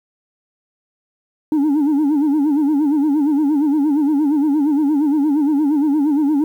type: tone with vibrato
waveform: sine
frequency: 293.7 Hz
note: D4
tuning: in tune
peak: -10 dBFS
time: 1.52-6.44 s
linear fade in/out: 2 ms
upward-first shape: sine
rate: 8.6 Hz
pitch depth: 120 cents each way
effects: tanh soft clip ceiling -12 dBFS + 8-bit